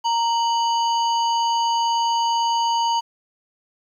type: harmonic tone with a mistuned harmonic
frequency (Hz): 929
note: A#5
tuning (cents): -6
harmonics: 1 / 3 / 5 / 7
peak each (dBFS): -18 / -28 / -32 / -35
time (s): 0.04-3.01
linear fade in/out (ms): 20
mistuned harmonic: 3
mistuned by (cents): +110
effects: 9-bit